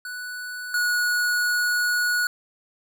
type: tone pair in turn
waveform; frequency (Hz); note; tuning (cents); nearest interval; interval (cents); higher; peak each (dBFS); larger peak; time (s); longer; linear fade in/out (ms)
square; 1480 / 1459.6; F#6 / F#6; 0 / -24; unison; 24; first; -32 / -21; second; 0.05-0.74 / 0.74-2.27; second; 2
effects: none